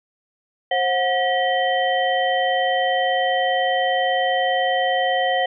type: tone cluster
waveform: sine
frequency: 531 / 729 / 1923 / 3095 Hz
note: C5 / F#5 / B6 / G7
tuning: +25 / -26 / -47 / -23 cents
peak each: -23 / -20 / -24 / -27 dBFS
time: 0.71-5.46 s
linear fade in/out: 5 ms
effects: none